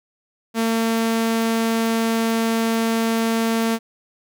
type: tone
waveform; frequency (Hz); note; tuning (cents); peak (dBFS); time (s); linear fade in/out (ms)
sawtooth; 226.7; A#3; -48; -14; 0.54-3.79; 50
effects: none